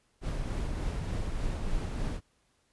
brown noise with tremolo, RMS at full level -31 dBFS, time 0.21-2.21 s, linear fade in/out 50 ms, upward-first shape triangle, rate 3.4 Hz, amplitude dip 30%, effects pink hiss -71 dBFS RMS until 2.72 s + resampled to 24000 Hz

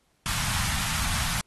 pink band-stop noise, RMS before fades -28 dBFS, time 0.26-1.41 s, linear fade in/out 0 ms, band 190 to 870 Hz, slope 24 dB/octave, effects pink hiss -69 dBFS RMS until 1.46 s + AAC 32 kbps

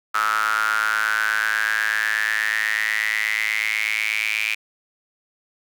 sawtooth tone with high-pass filter sweep, 108.2 Hz, A2, 29 cents flat, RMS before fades -22 dBFS, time 0.14-4.55 s, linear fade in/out 10 ms, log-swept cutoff 1300 to 2400 Hz, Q 10, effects none

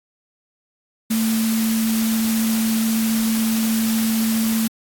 sine tone in noise, 223.2 Hz, A3, 25 cents sharp, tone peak -17 dBFS, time 1.1-4.68 s, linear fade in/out 10 ms, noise white, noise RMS -27 dBFS, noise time 1.1-4.68 s, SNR +7 dB, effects AAC 64 kbps

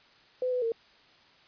sine tone with pitch steps, 506 / 499.4 / 457.3 Hz, B4 / B4 / A#4, +42 / +19 / -33 cents, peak -26 dBFS, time 0.42-0.72 s, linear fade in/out 2 ms, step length 100 ms, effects white hiss -59 dBFS RMS until 1.47 s + resampled to 11025 Hz

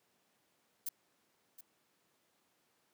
violet noise with echo, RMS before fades -38 dBFS, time 0.86-0.89 s, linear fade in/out 5 ms, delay 720 ms, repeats 1, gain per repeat -14 dB, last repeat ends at 1.61 s, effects pink hiss -75 dBFS RMS until 2.93 s + high-pass 200 Hz 12 dB/octave

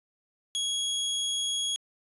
sawtooth tone, 3322 Hz, G#7, in tune, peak -24 dBFS, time 0.55-1.76 s, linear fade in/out 0 ms, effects resampled to 24000 Hz

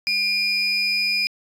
sine tone pair together, 2399 / 4997 Hz, D7 / D#8, +36 / +7 cents, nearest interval octave + minor second, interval 1271 cents, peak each -20 dBFS, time 0.07-1.27 s, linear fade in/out 0 ms, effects tanh soft clip ceiling -15 dBFS

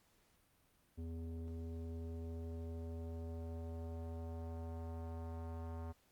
square tone with low-pass filter sweep, 82.41 Hz, E2, in tune, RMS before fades -45 dBFS, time 0.97-5.93 s, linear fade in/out 20 ms, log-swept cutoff 340 to 1000 Hz, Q 1.6, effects pink hiss -73 dBFS RMS until 6.11 s + Opus 48 kbps

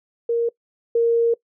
sine tone pair in turn, 467.1 / 465.1 Hz, A#4 / A#4, +3 / -4 cents, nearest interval unison, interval 7 cents, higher first, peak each -17 / -14 dBFS, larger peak second, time 0.29-0.49 / 0.95-1.34 s, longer second, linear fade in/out 5 ms, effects noise-tail reverb RT60 0.1 s tail -22 dB re dry

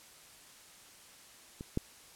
clicks, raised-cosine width 3 ms, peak -28 / -17 dBFS, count 2, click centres 1.609 / 1.774 s, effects white hiss -56 dBFS RMS until 2.15 s + low-pass 11000 Hz 12 dB/octave

